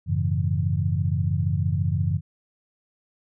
sine chord, F# minor seventh, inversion none, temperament equal with one note detuned, 92.5 / 107.36 / 138.59 / 164.81 Hz, F#2 / A2 / C#3 / E3, 0 / -42 / 0 / 0 cents, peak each -24 / -28 / -26 / -28 dBFS, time 0.06-2.21 s, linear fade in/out 50 ms, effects none

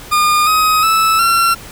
40% pulse tone with pitch steps, 1214 / 1261.2 / 1310.2 / 1361.1 Hz, D#6 / D#6 / E6 / F6, -43 / +23 / -11 / -45 cents, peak -9 dBFS, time 0.11-1.55 s, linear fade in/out 20 ms, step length 360 ms, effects pink hiss -34 dBFS RMS until 1.71 s

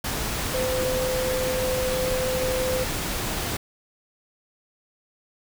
sine tone in noise, 512 Hz, C5, 38 cents flat, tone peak -24 dBFS, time 0.54-2.84 s, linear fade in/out 5 ms, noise pink, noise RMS -28 dBFS, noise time 0.04-3.57 s, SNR +1 dB, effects none

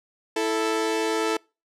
sawtooth tone pair together, 329.6 / 440 Hz, E4 / A4, 0 / 0 cents, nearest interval perfect fourth, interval 500 cents, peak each -23 / -20 dBFS, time 0.36-1.37 s, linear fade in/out 5 ms, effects noise-tail reverb RT60 0.3 s tail -26 dB re dry + low-pass 9000 Hz 12 dB/octave

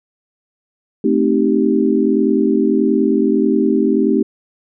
sine chord, A half-diminished seventh, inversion none, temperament equal with one note detuned, 220 / 261.6 / 311.1 / 390 Hz, A3 / C4 / Eb4 / G4, 0 / 0 / 0 / -9 cents, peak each -17 dBFS, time 1.04-4.23 s, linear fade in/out 5 ms, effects none

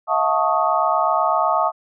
sine tone cluster, 647 / 715 / 882 / 1108 / 1251 Hz, E5 / F5 / A5 / C#6 / D#6, -32 / +41 / +4 / -1 / +9 cents, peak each -22 dBFS, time 0.07-1.72 s, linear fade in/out 50 ms, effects none

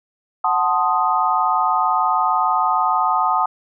sine chord, F# diminished seventh, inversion none, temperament equal, 740 / 880 / 1046.5 / 1244.5 Hz, F#5 / A5 / C6 / Eb6, 0 / 0 / 0 / 0 cents, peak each -21 / -20 / -23 / -19 dBFS, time 0.44-3.46 s, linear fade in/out 5 ms, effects none

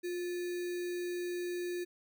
sine tone with sample-and-hold, 353.7 Hz, F4, 22 cents sharp, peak -34 dBFS, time 0.03-1.85 s, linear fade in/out 20 ms, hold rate 2100 Hz, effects none

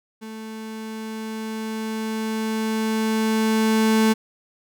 35% pulse tone with level ramp, 220 Hz, A3, in tune, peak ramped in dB -32 to -13 dBFS, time 0.21-4.14 s, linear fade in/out 20 ms, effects none

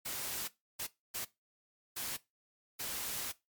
white noise bursts at uneven times, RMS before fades -39 dBFS, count 5, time 0.05-0.48 / 0.79-0.87 / 1.14-1.25 / 1.96-2.17 / 2.79-3.32 s, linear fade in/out 10 ms, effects noise-tail reverb RT60 0.2 s tail -18 dB re dry + MP3 96 kbps

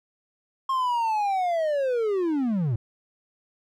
triangle linear sweep, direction down, 1076 to 103.9 Hz, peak -20 dBFS, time 0.69-2.76 s, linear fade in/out 5 ms, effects none

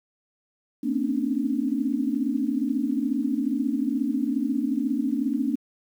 sine tone cluster, 227.8 / 259.2 / 273.6 / 295.9 Hz, A#3 / C4 / C#4 / D4, -40 / -16 / -23 / +13 cents, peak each -28 dBFS, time 0.83-5.56 s, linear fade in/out 10 ms, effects 9-bit

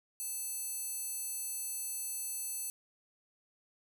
square tone with high-pass filter, 880 Hz, A5, in tune, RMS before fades -39 dBFS, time 0.2-2.7 s, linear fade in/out 0 ms, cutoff 8800 Hz, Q 2.4, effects none

